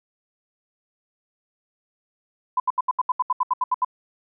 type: tone bursts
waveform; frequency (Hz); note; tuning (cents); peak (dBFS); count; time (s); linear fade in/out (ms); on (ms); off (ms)
sine; 1006; B5; +32; -17; 13; 2.57-3.848; 5; 30; 74
effects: none